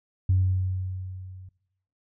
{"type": "tone with level ramp", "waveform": "sine", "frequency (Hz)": 93.1, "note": "F#2", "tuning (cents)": 11, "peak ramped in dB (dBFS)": [-16, -42], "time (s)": [0.29, 1.49], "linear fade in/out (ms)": 5, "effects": ["noise-tail reverb RT60 0.8 s tail -20 dB re dry", "tanh soft clip ceiling -13 dBFS"]}